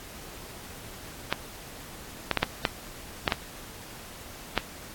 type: clicks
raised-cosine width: 0.3 ms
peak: -6 dBFS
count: 8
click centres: 1.326 / 2.313 / 2.373 / 2.43 / 2.652 / 3.278 / 3.322 / 4.577 s
effects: pink hiss -44 dBFS RMS until 4.94 s + AAC 64 kbps